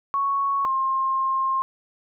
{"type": "tone pair in turn", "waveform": "sine", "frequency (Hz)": [1108.7, 1063.3], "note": ["C#6", "C6"], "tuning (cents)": [0, 28], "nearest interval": "minor second", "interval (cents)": 72, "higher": "first", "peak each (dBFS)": -20, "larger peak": "neither", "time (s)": [[0.14, 0.65], [0.65, 1.62]], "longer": "second", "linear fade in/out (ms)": 0, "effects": []}